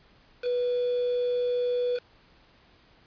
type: tone with quantisation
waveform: sine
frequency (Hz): 491.1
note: B4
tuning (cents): -10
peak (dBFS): -24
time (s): 0.42-2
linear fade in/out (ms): 50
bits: 6
effects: pink hiss -59 dBFS RMS until 3.06 s + resampled to 11025 Hz